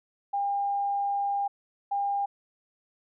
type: tone pair in turn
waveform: sine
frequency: 803 / 803 Hz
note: G5 / G5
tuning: +41 / +41 cents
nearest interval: unison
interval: 0 cents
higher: neither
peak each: -25 dBFS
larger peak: neither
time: 0.33-1.48 / 1.91-2.26 s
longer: first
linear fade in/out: 10 ms
effects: none